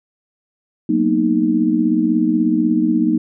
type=chord; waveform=sine; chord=B major seventh; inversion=second; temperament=equal with one note detuned; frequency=185 / 230.5 / 246.9 / 311.1 Hz; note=F#3 / A#3 / B3 / D#4; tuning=0 / -19 / 0 / 0 cents; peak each=-22 / -18 / -21 / -16 dBFS; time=0.89-3.18 s; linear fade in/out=5 ms; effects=none